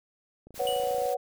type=click train; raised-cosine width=2 ms; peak=-36 dBFS; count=17; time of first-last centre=0.47-1.056 s; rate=27.3 Hz
type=noise; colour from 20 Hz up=white; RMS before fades=-44 dBFS; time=0.54-1.15 s; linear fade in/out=20 ms
type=chord; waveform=sine; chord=B suspended second; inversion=none; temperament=equal; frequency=493.9 / 554.4 / 740 Hz; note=B4 / C#5 / F#5; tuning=0 / 0 / 0 cents; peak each=-30 dBFS; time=0.59-1.17 s; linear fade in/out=10 ms
type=tone with exponential decay; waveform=square; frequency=2936 Hz; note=F#7; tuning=14 cents flat; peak=-30 dBFS; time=0.67-1.09 s; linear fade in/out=1 ms; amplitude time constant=90 ms
effects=none